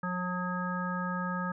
harmonic tone with a mistuned harmonic, 180 Hz, F#3, 47 cents flat, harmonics 1 / 3 / 5 / 7 / 9, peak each -33 / -42 / -40 / -36 / -39 dBFS, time 0.03-1.52 s, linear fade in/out 5 ms, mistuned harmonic 9, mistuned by +23 cents, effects none

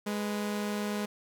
sawtooth tone pair together, 207.7 / 493.9 Hz, G#3 / B4, 0 / 0 cents, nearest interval octave + minor third, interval 1500 cents, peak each -27 / -37 dBFS, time 0.06-1.06 s, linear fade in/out 10 ms, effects none

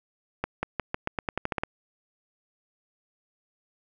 accelerating click train, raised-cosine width 0.5 ms, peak -12 dBFS, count 12, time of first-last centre 0.44-1.635 s, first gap 190 ms, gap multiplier 0.88, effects none

